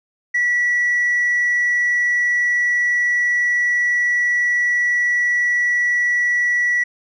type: tone with tanh clipping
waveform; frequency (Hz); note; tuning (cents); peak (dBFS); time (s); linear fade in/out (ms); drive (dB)
triangle; 1946; B6; -26; -15; 0.34-6.84; 10; 5
effects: none